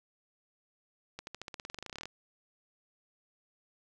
accelerating click train, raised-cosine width 0.2 ms, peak -24 dBFS, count 20, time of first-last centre 1.19-2.056 s, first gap 81 ms, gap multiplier 0.93, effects none

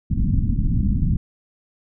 pink low-pass noise, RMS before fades -19 dBFS, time 0.1-1.17 s, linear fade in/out 5 ms, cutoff 250 Hz, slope 48 dB/octave, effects none

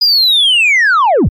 sine linear sweep, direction down, 4978 to 30.87 Hz, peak -4 dBFS, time 0.01-1.29 s, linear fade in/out 10 ms, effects tanh soft clip ceiling -5 dBFS + MP3 96 kbps

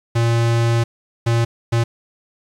square tone bursts at uneven times, 116.54 Hz, A#2, in tune, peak -15 dBFS, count 3, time 0.15-0.84 / 1.26-1.45 / 1.72-1.84 s, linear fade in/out 10 ms, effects low-pass 8000 Hz 12 dB/octave + 7-bit

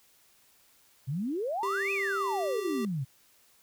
sine exponential two-way sweep, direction up then down, 123.47 to 2621 to 123.47 Hz, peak -29 dBFS, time 1.07-3.05 s, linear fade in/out 20 ms, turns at 1.92 s
square tone with pitch glide, 393.5 to 390.3 Hz, G4 to G4, +7 to -8 cents, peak -33 dBFS, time 1.63-2.85 s, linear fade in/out 2 ms, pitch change -15 cents, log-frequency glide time 2.26-2.31 s
effects white hiss -63 dBFS RMS until 3.62 s

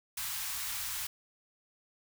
white band-stop noise, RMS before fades -37 dBFS, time 0.17-1.07 s, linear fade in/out 5 ms, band 130 to 910 Hz, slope 24 dB/octave, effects none

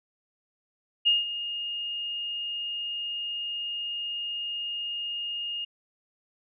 sine tone with ADSR envelope, 2842 Hz, F7, 30 cents sharp, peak -17 dBFS, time 1.05-5.65 s, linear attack 23 ms, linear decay 170 ms, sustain -13 dB, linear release 9 ms, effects none

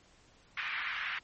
white band-pass noise, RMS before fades -37 dBFS, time 0.57-1.19 s, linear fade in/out 5 ms, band 1300 to 2400 Hz, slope 24 dB/octave, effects pink hiss -63 dBFS RMS until 1.23 s + MP3 32 kbps

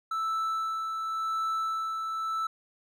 triangle tone with tremolo, 1318.5 Hz, E6, in tune, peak -25 dBFS, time 0.11-2.47 s, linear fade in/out 5 ms, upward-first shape sine, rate 0.91 Hz, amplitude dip 35%, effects none

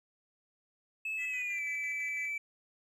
triangle tone with pitch glide, 2600 to 2316 Hz, E7 to D7, -24 to -25 cents, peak -31 dBFS, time 1.05-2.38 s, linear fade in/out 5 ms, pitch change -201 cents, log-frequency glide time 1.27-1.62 s
sine tone with tremolo, 2000 Hz, B6, 21 cents sharp, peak -36 dBFS, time 1.17-2.31 s, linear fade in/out 50 ms, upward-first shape square, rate 6 Hz, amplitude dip 50%
effects tanh soft clip ceiling -29 dBFS

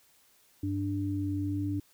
sine tone pair together, 97.47 / 293.7 Hz, G2 / D4, -9 / 0 cents, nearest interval octave + perfect fifth, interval 1909 cents, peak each -32 / -31 dBFS, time 0.63-1.8 s, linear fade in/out 5 ms, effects white hiss -64 dBFS RMS until 1.93 s

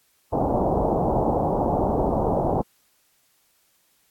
white low-pass noise, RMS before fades -22 dBFS, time 0.32-2.62 s, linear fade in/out 10 ms, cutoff 870 Hz, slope 48 dB/octave, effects white hiss -64 dBFS RMS until 4.1 s + AAC 64 kbps

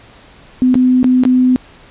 sine tone with dropouts, 253.6 Hz, B3, 46 cents sharp, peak -7 dBFS, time 0.62-1.56 s, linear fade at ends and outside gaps 0 ms, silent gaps 0.743-0.754 / 1.03-1.043 / 1.236-1.252 s, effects pink hiss -42 dBFS RMS until 1.9 s + resampled to 8000 Hz

